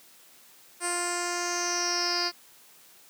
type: tone with low-pass filter sweep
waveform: 10% pulse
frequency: 350.7 Hz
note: F4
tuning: 7 cents sharp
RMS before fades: -29 dBFS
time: 0.8-2.32 s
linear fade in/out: 50 ms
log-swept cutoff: 8800 to 4700 Hz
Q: 9
effects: white hiss -55 dBFS RMS until 3.09 s + high-pass 150 Hz 12 dB/octave